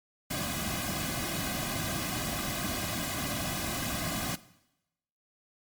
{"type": "noise with comb filter", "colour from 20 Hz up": "pink", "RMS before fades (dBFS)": -33, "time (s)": [0.3, 4.36], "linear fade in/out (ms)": 10, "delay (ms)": 2.2, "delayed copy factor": -0.9, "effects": ["noise-tail reverb RT60 0.9 s tail -18 dB re dry", "MP3 96 kbps"]}